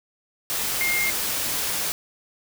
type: tone in noise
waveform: sine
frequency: 2123 Hz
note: C7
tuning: 25 cents sharp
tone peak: -22 dBFS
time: 0.81-1.1 s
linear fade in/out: 0 ms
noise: white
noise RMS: -26 dBFS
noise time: 0.5-1.92 s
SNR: +1 dB
effects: none